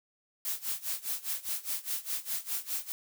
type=noise with tremolo; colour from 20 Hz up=blue; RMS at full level=-32 dBFS; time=0.45-2.92 s; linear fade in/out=0 ms; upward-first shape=sine; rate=4.9 Hz; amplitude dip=90%; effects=none